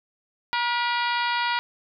harmonic tone with a mistuned harmonic, 477.1 Hz, A#4, 40 cents sharp, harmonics 2 / 3 / 4 / 5 / 6 / 7 / 8 / 9 / 10, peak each -25 / -29 / -31 / -33 / -35 / -36 / -37 / -38 / -39 dBFS, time 0.53-1.59 s, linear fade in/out 0 ms, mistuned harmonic 4, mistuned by +44 cents, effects none

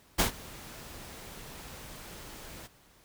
pink noise with ADSR envelope, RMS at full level -23 dBFS, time 0.18-2.68 s, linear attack 19 ms, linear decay 110 ms, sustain -23 dB, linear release 23 ms, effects pink hiss -61 dBFS RMS until 3.04 s

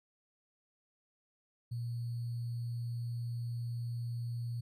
sine tone with sample-and-hold, 118.8 Hz, A#2, 33 cents sharp, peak -35 dBFS, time 1.71-4.61 s, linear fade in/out 10 ms, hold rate 4410 Hz, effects resampled to 32000 Hz

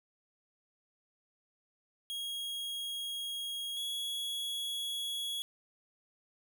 45% pulse tone pair in turn, 3285 / 3348 Hz, G#7 / G#7, -20 / +13 cents, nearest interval unison, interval 33 cents, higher second, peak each -36 / -35 dBFS, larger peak second, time 2.1-3.77 / 3.77-5.42 s, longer first, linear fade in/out 0 ms, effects none

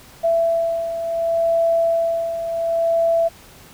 sine beating tone pair, 666 / 666.69 Hz, E5 / E5, +18 / +19 cents, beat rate 0.69 Hz, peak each -24 / -17 dBFS, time 0.23-3.29 s, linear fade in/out 20 ms, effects pink hiss -45 dBFS RMS until 3.73 s

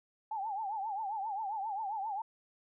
sine tone with vibrato, 833 Hz, G#5, 5 cents sharp, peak -34 dBFS, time 0.31-2.22 s, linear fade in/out 5 ms, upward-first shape triangle, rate 7.5 Hz, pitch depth 170 cents each way, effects none

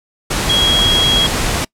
sine tone in noise, 3300 Hz, G#7, 12 cents flat, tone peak -11 dBFS, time 0.49-1.27 s, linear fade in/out 10 ms, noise pink, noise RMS -17 dBFS, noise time 0.3-1.65 s, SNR +3 dB, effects noise-tail reverb RT60 0.1 s tail -25 dB re dry + low-pass 10000 Hz 12 dB/octave

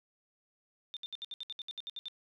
sine tone bursts, 3598 Hz, A7, 38 cents sharp, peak -38 dBFS, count 13, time 0.94-2.083 s, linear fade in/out 0 ms, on 27 ms, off 66 ms, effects none

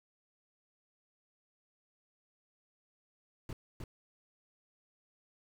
brown noise with echo, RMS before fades -41 dBFS, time 3.49-3.53 s, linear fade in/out 2 ms, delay 310 ms, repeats 1, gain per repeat -2 dB, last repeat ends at 3.84 s, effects none

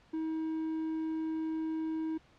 triangle tone, 318.5 Hz, D#4, 41 cents sharp, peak -30 dBFS, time 0.13-2.18 s, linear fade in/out 10 ms, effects pink hiss -63 dBFS RMS until 2.38 s + low-pass 4000 Hz 12 dB/octave

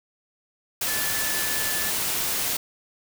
sine tone in noise, 1742 Hz, A6, 18 cents flat, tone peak -32 dBFS, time 0.88-1.9 s, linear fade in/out 5 ms, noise white, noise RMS -26 dBFS, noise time 0.81-2.57 s, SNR -9 dB, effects none

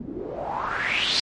white noise with low-pass filter sweep, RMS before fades -27 dBFS, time 0-1.2 s, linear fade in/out 5 ms, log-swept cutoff 230 to 4600 Hz, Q 5.3, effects MP3 48 kbps

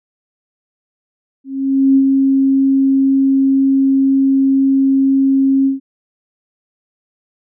sine tone with ADSR envelope, 270.2 Hz, C#4, 44 cents flat, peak -6 dBFS, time 1.44-5.8 s, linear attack 520 ms, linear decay 68 ms, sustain -3 dB, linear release 140 ms, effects none

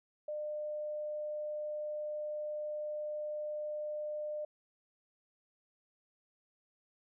sine tone, 602 Hz, D5, 43 cents sharp, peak -36 dBFS, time 0.28-4.45 s, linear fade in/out 5 ms, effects none

